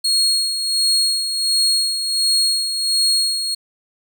35% pulse tone with tremolo, 4293 Hz, C8, 44 cents sharp, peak -12 dBFS, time 0.04-3.55 s, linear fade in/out 10 ms, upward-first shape sine, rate 1.4 Hz, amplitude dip 55%, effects none

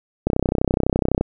click train, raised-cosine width 2 ms, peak -4 dBFS, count 31, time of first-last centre 0.27-1.21 s, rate 31.9 Hz, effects none

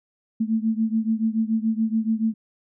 sine beating tone pair, 219.7 / 226.7 Hz, A3 / A#3, -2 / -48 cents, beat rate 7 Hz, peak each -22 / -24 dBFS, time 0.4-2.34 s, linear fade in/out 10 ms, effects none

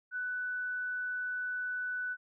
sine tone, 1491 Hz, F#6, 13 cents sharp, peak -33 dBFS, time 0.11-2.17 s, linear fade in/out 50 ms, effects none

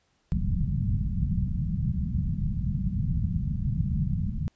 white low-pass noise, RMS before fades -27 dBFS, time 0.32-4.48 s, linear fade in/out 0 ms, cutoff 190 Hz, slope 48 dB/octave, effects pink hiss -70 dBFS RMS until 4.55 s + resampled to 16000 Hz

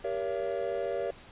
triangle chord, G diminished seventh, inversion none, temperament just, 392 / 470.4 / 564.5 / 677.4 Hz, G4 / Bb4 / Db5 / Fb5, 0 / +16 / +31 / +47 cents, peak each -34 / -33 / -32 / -35 dBFS, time 0.04-1.11 s, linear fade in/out 5 ms, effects pink hiss -52 dBFS RMS until 1.31 s + resampled to 8000 Hz

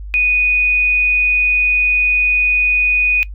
sine tone, 2480 Hz, D#7, 6 cents flat, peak -11 dBFS, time 0.14-3.23 s, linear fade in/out 0 ms, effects noise-tail reverb RT60 0.1 s tail -20 dB re dry + added 50 Hz sine -26 dBFS peak until 3.34 s

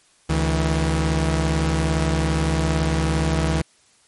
sawtooth tone pair together, 71.8 / 161.19 Hz, D2 / E3, -39 / -38 cents, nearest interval octave + major second, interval 1401 cents, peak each -17 dBFS, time 0.29-3.62 s, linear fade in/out 10 ms, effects white hiss -57 dBFS RMS until 4.07 s + MP3 48 kbps

